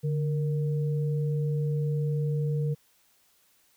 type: tone pair together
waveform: sine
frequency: 146.83 / 466.2 Hz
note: D3 / A#4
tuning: 0 / 0 cents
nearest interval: octave + minor sixth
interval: 2000 cents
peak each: -25 / -35 dBFS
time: 0.03-2.75 s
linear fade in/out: 20 ms
effects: white hiss -65 dBFS RMS until 3.76 s